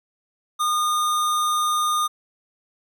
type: tone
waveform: square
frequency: 1220 Hz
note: D#6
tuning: 34 cents flat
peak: -20 dBFS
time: 0.59-2.08 s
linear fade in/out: 20 ms
effects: none